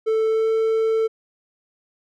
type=tone with pitch glide; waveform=triangle; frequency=441.5 to 445.1 Hz; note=A4 to A4; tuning=+6 to +20 cents; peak=-15 dBFS; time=0.06-1.08 s; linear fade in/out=20 ms; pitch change=+14 cents; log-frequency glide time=0.27-0.49 s; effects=none